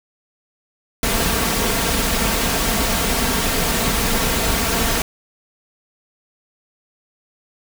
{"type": "noise with comb filter", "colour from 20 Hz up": "pink", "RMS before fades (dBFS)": -19, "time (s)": [1.03, 5.02], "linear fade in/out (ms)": 2, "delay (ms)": 4.4, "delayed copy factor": 0.5, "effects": []}